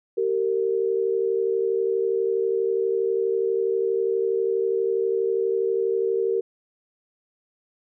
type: tone pair together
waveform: sine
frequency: 386.6 / 458.9 Hz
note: G4 / A#4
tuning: -24 / -27 cents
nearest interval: minor third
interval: 297 cents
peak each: -23 dBFS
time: 0.17-6.41 s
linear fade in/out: 10 ms
effects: none